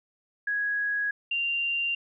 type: tone pair in turn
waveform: sine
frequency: 1662 / 2778 Hz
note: G#6 / F7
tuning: +1 / -10 cents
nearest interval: major sixth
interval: 889 cents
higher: second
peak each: -25 dBFS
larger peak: neither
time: 0.47-1.11 / 1.31-1.95 s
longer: neither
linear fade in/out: 5 ms
effects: none